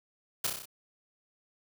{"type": "noise with echo", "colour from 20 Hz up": "white", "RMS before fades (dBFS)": -29, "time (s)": [0.44, 0.47], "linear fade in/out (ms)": 5, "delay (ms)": 31, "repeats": 6, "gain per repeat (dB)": -3, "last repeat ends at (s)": 0.656, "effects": []}